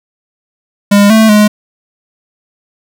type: tone with pitch steps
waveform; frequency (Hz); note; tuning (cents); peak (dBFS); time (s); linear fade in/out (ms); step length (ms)
square; 202.9 / 220.6 / 210.1; G#3 / A3 / G#3; -40 / +5 / +20; -4; 0.91-1.48; 10; 190
effects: none